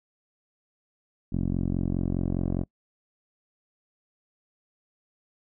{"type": "tone with low-pass filter sweep", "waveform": "10% pulse", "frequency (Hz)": 44.89, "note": "F1", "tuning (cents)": 48, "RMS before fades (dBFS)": -27, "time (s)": [1.32, 2.64], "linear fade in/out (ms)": 10, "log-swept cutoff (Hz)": [260, 440], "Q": 1.3, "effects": ["noise-tail reverb RT60 0.1 s tail -26 dB re dry"]}